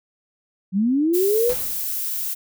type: linear sweep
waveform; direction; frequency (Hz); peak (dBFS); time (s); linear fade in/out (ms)
sine; up; 180 to 510; -16; 0.72-1.55; 50
type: noise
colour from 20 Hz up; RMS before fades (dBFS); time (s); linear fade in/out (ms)
violet; -26; 1.13-2.35; 20
type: noise with exponential decay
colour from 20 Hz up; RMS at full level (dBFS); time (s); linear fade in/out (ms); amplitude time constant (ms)
pink; -32; 1.49-2.09; 5; 130
effects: none